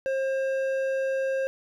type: tone with hard clipping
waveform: sine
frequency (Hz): 534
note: C5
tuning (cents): +35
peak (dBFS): -26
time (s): 0.06-1.47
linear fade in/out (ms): 0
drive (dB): 8
effects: none